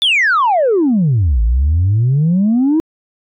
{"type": "exponential two-way sweep", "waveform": "sine", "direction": "down then up", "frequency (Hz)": [3578, 53, 329.9], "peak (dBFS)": -8, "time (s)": [0.02, 2.8], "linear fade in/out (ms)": 0, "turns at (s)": 1.42, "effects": ["tanh soft clip ceiling -7 dBFS"]}